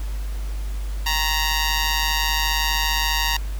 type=tone with amplitude modulation; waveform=10% pulse; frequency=935 Hz; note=A#5; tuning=5 cents sharp; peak=-8 dBFS; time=1.06-3.37 s; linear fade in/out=5 ms; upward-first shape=sine; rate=152 Hz; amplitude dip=80%; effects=added 50 Hz sine -24 dBFS peak until 3.59 s + pink hiss -43 dBFS RMS until 3.59 s